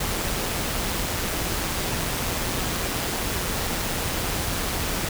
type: noise with amplitude modulation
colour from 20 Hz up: pink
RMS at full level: -25 dBFS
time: 0-5.09 s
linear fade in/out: 5 ms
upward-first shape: sine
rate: 177 Hz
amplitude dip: 35%
effects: none